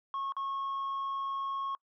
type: tone with dropouts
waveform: sine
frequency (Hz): 1093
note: C#6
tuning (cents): -25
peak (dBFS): -30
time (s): 0.14-1.75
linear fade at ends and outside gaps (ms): 1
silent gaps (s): 0.322-0.366
effects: noise-tail reverb RT60 0.1 s tail -26 dB re dry + tanh soft clip ceiling -31 dBFS